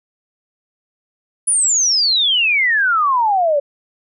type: exponential sweep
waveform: sine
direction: down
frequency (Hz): 10000 to 554.4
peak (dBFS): -12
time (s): 1.47-3.6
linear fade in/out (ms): 10
effects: none